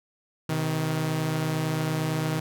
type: tone pair together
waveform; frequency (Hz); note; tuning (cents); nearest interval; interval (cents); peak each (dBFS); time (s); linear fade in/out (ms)
sawtooth; 128.58 / 157.4; C3 / D#3; -30 / +20; major third; 350; -27 / -22; 0.49-2.4; 5
effects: none